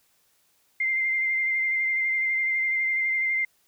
sine tone with vibrato, 2093 Hz, C7, in tune, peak -22 dBFS, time 0.8-3.45 s, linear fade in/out 5 ms, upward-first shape sine, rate 12 Hz, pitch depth 19 cents each way, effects white hiss -66 dBFS RMS until 3.67 s

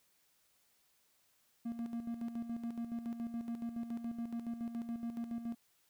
triangle tone with tremolo, 233.1 Hz, A#3, in tune, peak -34 dBFS, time 1.65-5.55 s, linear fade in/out 10 ms, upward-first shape square, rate 7.1 Hz, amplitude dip 60%, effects white hiss -73 dBFS RMS until 5.89 s

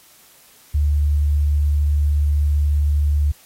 sine tone, 73.42 Hz, D2, in tune, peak -14 dBFS, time 0.74-3.32 s, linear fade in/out 10 ms, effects white hiss -50 dBFS RMS until 3.45 s + AAC 48 kbps

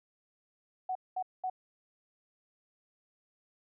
sine tone bursts, 744 Hz, F#5, 9 cents sharp, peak -31 dBFS, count 3, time 0.89-1.499 s, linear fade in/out 5 ms, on 63 ms, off 210 ms, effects none

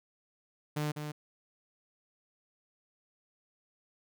sawtooth tone with echo, 150.1 Hz, D3, 38 cents sharp, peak -27 dBFS, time 0.76-0.92 s, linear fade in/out 10 ms, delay 200 ms, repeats 1, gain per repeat -6 dB, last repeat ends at 1.12 s, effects none

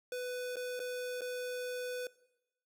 square tone with dropouts, 497.7 Hz, B4, 13 cents sharp, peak -37 dBFS, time 0.12-2.07 s, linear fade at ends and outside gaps 2 ms, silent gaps 0.558-0.567 / 0.794-0.8 / 1.209-1.217 s, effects noise-tail reverb RT60 0.9 s tail -20 dB re dry

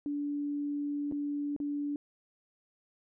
sine tone with dropouts, 289.4 Hz, D4, 25 cents flat, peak -31 dBFS, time 0.06-1.96 s, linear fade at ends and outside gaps 1 ms, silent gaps 1.114-1.122 / 1.564-1.601 s, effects none

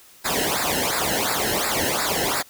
pink noise with flanger, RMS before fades -23 dBFS, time 0.24-2.43 s, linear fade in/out 20 ms, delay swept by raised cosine 0.32 to 0.87 ms, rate 2.8 Hz, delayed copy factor -0.95, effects white hiss -50 dBFS RMS until 2.49 s

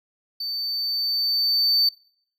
triangle tone with level ramp, 4560 Hz, C#8, 48 cents sharp, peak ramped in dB -26 to -15 dBFS, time 0.4-1.89 s, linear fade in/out 5 ms, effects noise-tail reverb RT60 0.6 s tail -22 dB re dry

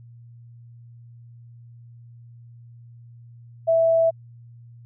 sine tone, 658 Hz, E5, 3 cents flat, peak -15 dBFS, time 3.67-4.11 s, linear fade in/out 20 ms, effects added 118 Hz sine -43 dBFS peak until 4.85 s

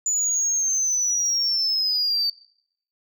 sine linear sweep, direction down, 7000 to 4574 Hz, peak -18 dBFS, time 0.06-2.3 s, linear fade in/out 5 ms, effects noise-tail reverb RT60 0.7 s tail -23 dB re dry + tanh soft clip ceiling -17 dBFS

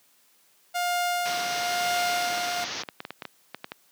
sawtooth tone with tremolo, 707 Hz, F5, 21 cents sharp, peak -20 dBFS, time 0.74-2.65 s, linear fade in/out 20 ms, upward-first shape sine, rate 1 Hz, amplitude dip 40%
white low-pass noise, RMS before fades -34 dBFS, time 1.25-2.83 s, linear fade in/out 10 ms, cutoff 6300 Hz, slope 96 dB/octave
clicks, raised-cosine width 0.3 ms, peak -18 dBFS, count 11, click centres 2.64 / 2.835 / 2.888 / 3.004 / 3.051 / 3.106 / 3.222 / 3.253 / 3.546 / 3.644 / 3.719 s
effects white hiss -62 dBFS RMS until 3.91 s + high-pass 150 Hz 12 dB/octave

